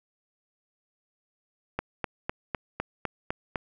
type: click train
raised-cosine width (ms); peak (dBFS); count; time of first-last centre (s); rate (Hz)
0.5; -13; 8; 1.79-3.558; 3.96
effects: none